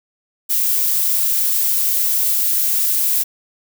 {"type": "noise", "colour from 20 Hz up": "violet", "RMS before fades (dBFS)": -17, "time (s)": [0.49, 3.24], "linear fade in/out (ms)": 20, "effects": []}